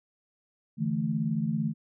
sine chord, D suspended second, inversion none, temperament equal, 146.83 / 164.81 / 220 Hz, D3 / E3 / A3, 0 / 0 / 0 cents, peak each -32 / -30 / -29 dBFS, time 0.77-1.74 s, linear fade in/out 50 ms, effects none

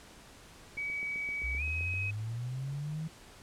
sine tone with pitch glide, 2274 to 2538 Hz, C#7 to D#7, +44 to +34 cents, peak -33 dBFS, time 0.77-2.11 s, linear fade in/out 10 ms, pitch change +190 cents, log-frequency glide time 1.57-1.63 s
click train, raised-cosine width 2 ms, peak -37 dBFS, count 10, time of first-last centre 0.77-1.939 s, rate 7.7 Hz
sine linear sweep, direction up, 60.8 to 161.6 Hz, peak -34 dBFS, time 1.43-3.08 s, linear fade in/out 10 ms
effects pink hiss -54 dBFS RMS until 3.42 s + low-pass 10000 Hz 12 dB/octave

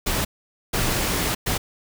pink noise bursts at uneven times, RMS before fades -23 dBFS, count 3, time 0.06-0.25 / 0.73-1.35 / 1.46-1.58 s, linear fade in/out 10 ms, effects none

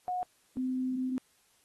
sine tone pair in turn, 727 / 257 Hz, F#5 / C4, -31 / -31 cents, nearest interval octave + tritone, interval 1800 cents, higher first, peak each -30 / -29 dBFS, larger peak second, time 0.08-0.23 / 0.57-1.18 s, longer second, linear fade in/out 0 ms, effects white hiss -68 dBFS RMS until 1.64 s + AAC 32 kbps

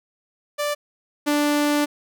sawtooth tone pair in turn, 587.3 / 293.6 Hz, D5 / D4, 0 / 0 cents, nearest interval octave, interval 1200 cents, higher first, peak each -18 / -14 dBFS, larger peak second, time 0.58-0.75 / 1.26-1.86 s, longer second, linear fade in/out 20 ms, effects none

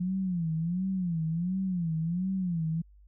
sine tone with vibrato, 174.61 Hz, F3, in tune, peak -27 dBFS, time 0-2.82 s, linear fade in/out 10 ms, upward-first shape sine, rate 1.4 Hz, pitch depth 160 cents each way, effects added 50 Hz sine -53 dBFS peak until 3.07 s

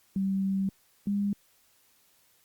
sine tone pair in turn, 193.5 / 202 Hz, G3 / G#3, -22 / -48 cents, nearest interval minor second, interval 74 cents, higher second, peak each -25 dBFS, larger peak neither, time 0.16-0.69 / 1.07-1.33 s, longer first, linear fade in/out 2 ms, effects white hiss -65 dBFS RMS until 2.44 s + Opus 48 kbps

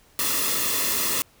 white noise with comb filter, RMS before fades -24 dBFS, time 0.19-1.22 s, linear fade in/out 0 ms, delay 1.3 ms, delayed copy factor -0.65, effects pink hiss -57 dBFS RMS until 1.4 s

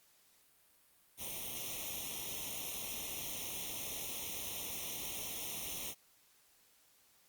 white noise with comb filter, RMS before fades -42 dBFS, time 1.17-5.95 s, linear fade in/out 50 ms, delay 0.32 ms, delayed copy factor +1, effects white hiss -68 dBFS RMS until 7.28 s + Opus 48 kbps

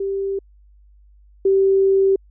sine tone pair in turn, 392 / 387.9 Hz, G4 / G4, 0 / -18 cents, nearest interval unison, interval 18 cents, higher first, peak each -20 / -12 dBFS, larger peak second, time 0-0.39 / 1.45-2.16 s, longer second, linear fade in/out 5 ms, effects added 50 Hz sine -47 dBFS peak until 2.3 s

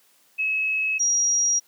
sine tone pair in turn, 2575 / 5714 Hz, E7 / F8, -41 / +39 cents, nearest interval octave + major second, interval 1380 cents, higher second, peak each -21 / -18 dBFS, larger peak second, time 0.38-0.99 / 0.99-1.6 s, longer neither, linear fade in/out 20 ms, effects white hiss -60 dBFS RMS until 1.67 s + high-pass 200 Hz 12 dB/octave

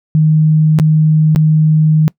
sine tone with dropouts, 155.56 Hz, D#3, in tune, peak -6 dBFS, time 0.15-2.08 s, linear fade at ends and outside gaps 0 ms, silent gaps 0.788-0.798 / 1.349-1.36 s, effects noise-tail reverb RT60 0.1 s tail -23 dB re dry

